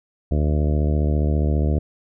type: harmonic tone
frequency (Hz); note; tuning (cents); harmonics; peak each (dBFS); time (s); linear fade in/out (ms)
74.8; D2; +32; 1 / 2 / 3 / 4 / 5 / 6 / 7 / 8 / 9; -18 / -24 / -28 / -30 / -32 / -34 / -35 / -36 / -37; 0.31-1.79; 5
effects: none